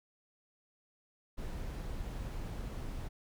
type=noise; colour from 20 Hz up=brown; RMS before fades=-40 dBFS; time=1.37-3.09 s; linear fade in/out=20 ms; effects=none